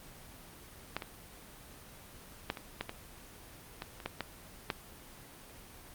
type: clicks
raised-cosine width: 0.3 ms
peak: -17 / -23 / -15 / -25 / -18 / -22 / -22 / -29 / -17 / -17 / -14 dBFS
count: 11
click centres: 0.966 / 1.022 / 2.501 / 2.572 / 2.81 / 2.894 / 3.821 / 4.002 / 4.06 / 4.207 / 4.702 s
effects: pink hiss -52 dBFS RMS until 5.94 s + Opus 24 kbps